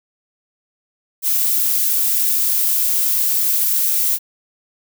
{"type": "noise", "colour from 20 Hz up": "violet", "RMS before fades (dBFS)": -17, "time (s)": [1.22, 4.19], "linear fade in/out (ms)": 50, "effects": []}